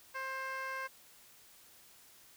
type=tone with band-pass filter; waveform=15% pulse; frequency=529 Hz; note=C5; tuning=19 cents sharp; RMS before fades=-40 dBFS; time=0.14-0.88 s; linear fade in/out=20 ms; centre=1500 Hz; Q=1; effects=white hiss -60 dBFS RMS until 2.36 s